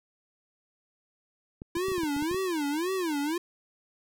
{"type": "clicks", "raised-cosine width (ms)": 3, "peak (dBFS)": -27, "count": 10, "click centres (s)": [1.619, 1.768, 1.884, 1.918, 1.981, 2.034, 2.165, 2.224, 2.313, 2.345]}
{"type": "tone with vibrato", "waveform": "square", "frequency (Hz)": 329.6, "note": "E4", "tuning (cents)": 0, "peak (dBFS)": -28, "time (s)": [1.75, 3.38], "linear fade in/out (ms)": 5, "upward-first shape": "sine", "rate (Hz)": 1.9, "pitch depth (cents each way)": 260}
{"effects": []}